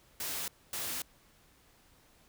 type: noise bursts at uneven times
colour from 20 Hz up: white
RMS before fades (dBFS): -37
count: 2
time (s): 0.2-0.48 / 0.73-1.02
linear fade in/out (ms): 2
effects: pink hiss -64 dBFS RMS until 2.28 s